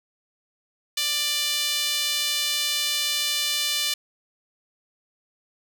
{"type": "tone with high-pass filter", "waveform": "sawtooth", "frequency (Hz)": 591, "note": "D5", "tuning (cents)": 11, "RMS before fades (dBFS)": -25, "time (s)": [0.97, 3.94], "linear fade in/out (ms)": 5, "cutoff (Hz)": 3400, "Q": 1.8, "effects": []}